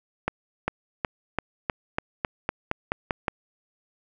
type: accelerating click train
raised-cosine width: 0.5 ms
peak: -9 dBFS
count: 12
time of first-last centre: 0.28-3.282 s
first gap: 400 ms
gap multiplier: 0.92
effects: none